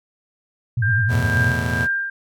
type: tone with vibrato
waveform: sine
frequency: 110 Hz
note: A2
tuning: in tune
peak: -17 dBFS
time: 0.77-1.51 s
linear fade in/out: 5 ms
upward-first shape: triangle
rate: 10 Hz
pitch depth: 250 cents each way
type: tone with tremolo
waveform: sine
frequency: 1593 Hz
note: G6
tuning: 27 cents sharp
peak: -17 dBFS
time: 0.82-2.1 s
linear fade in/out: 5 ms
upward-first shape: triangle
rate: 2.1 Hz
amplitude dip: 75%
type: chord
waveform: 30% pulse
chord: E suspended fourth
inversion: none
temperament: just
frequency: 82.41 / 109.88 / 123.61 Hz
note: E2 / A2 / B2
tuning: 0 / -2 / +2 cents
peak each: -23 dBFS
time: 1.08-1.88 s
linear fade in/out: 50 ms
effects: none